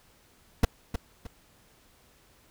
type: noise with echo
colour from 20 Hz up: brown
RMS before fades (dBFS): -17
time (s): 0.63-0.65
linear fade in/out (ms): 5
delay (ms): 310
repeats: 2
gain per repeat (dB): -10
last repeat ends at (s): 1.27
effects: pink hiss -61 dBFS RMS until 2.5 s